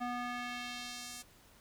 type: tone with band-pass filter sweep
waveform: square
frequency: 244.1 Hz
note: B3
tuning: 20 cents flat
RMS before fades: -41 dBFS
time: 0-1.23 s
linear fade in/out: 20 ms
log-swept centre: 890 to 8500 Hz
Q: 1
effects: pink hiss -62 dBFS RMS until 1.6 s